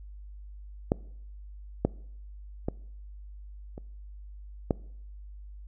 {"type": "clicks", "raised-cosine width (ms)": 2, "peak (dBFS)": [-9, -9, -15, -27, -10], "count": 5, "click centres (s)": [0.919, 1.85, 2.685, 3.779, 4.708], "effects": ["noise-tail reverb RT60 0.7 s tail -23 dB re dry", "added 50 Hz sine -42 dBFS peak until 5.67 s"]}